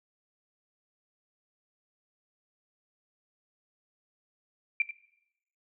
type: tone with echo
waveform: sine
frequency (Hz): 2360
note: D7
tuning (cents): +8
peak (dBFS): -22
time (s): 4.8-4.82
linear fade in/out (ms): 2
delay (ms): 89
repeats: 1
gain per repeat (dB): -12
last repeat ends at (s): 4.909
effects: noise-tail reverb RT60 0.8 s tail -18 dB re dry